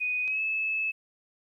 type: tone with pitch glide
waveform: sine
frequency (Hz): 2489 to 2604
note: D#7 to E7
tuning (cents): 0 to -22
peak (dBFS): -26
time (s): 0-0.92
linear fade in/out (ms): 20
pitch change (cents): +78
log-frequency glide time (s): 0.23-0.41
type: click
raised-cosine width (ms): 0.2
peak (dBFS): -29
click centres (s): 0.278
effects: 11-bit